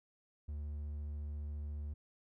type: tone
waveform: triangle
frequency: 73.8 Hz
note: D2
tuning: 9 cents sharp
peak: -37 dBFS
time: 0.48-1.94 s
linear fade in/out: 10 ms
effects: none